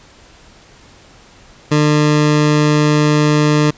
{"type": "tone", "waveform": "20% pulse", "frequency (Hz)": 150, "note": "D3", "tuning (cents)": 37, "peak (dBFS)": -5, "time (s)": [1.71, 3.71], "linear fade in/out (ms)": 10, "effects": ["pink hiss -44 dBFS RMS until 3.77 s", "resampled to 16000 Hz"]}